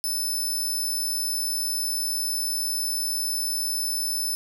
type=tone; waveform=15% pulse; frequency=5274 Hz; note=E8; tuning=in tune; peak=-19 dBFS; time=0.04-4.35 s; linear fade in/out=0 ms; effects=none